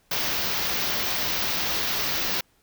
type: band-stop noise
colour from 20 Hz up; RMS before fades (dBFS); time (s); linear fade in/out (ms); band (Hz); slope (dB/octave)
white; -26; 0.11-2.41; 5; 6000 to 15000; 48
effects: pink hiss -64 dBFS RMS until 2.62 s